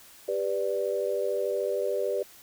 sine chord, G major, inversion none, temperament equal with one note detuned, 395.4 / 493.9 / 587.3 Hz, G4 / B4 / D5, +15 / 0 / 0 cents, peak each -30 dBFS, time 0.28-2.23 s, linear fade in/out 5 ms, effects white hiss -52 dBFS RMS until 2.42 s

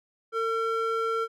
triangle ring-modulated tone, 906 Hz, A#5, 50 cents flat, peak -20 dBFS, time 0.32-1.28 s, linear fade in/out 50 ms, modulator 454 Hz, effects none

